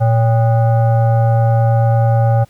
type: tone with frequency modulation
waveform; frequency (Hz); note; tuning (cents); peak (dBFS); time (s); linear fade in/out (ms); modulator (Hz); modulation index
sine; 115.9; A#2; -10; -9; 0-2.45; 20; 677; 0.63
effects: pink hiss -52 dBFS RMS until 2.49 s